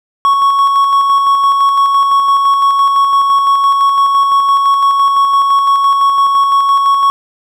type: tone with tremolo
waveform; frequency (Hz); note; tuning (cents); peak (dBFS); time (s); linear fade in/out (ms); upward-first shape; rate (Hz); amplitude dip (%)
triangle; 1108.7; C#6; 0; -4; 0.25-7.1; 0; square; 5.9; 30
effects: none